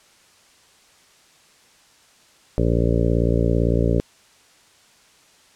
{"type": "harmonic tone", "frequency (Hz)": 57.8, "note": "A#1", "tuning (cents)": -14, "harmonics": [1, 2, 3, 4, 5, 6, 7, 8, 9, 10], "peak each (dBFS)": [-21, -22, -24, -29, -26, -32, -26, -28, -29, -31], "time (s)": [2.58, 4], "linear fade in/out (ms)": 0, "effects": ["white hiss -54 dBFS RMS until 5.55 s", "low-pass 8000 Hz 12 dB/octave"]}